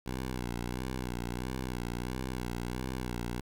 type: tone with vibrato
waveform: 10% pulse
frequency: 61.74 Hz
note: B1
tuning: in tune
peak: -26 dBFS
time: 0.06-3.41 s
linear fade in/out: 5 ms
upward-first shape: sine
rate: 1.5 Hz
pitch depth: 75 cents each way
effects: 9-bit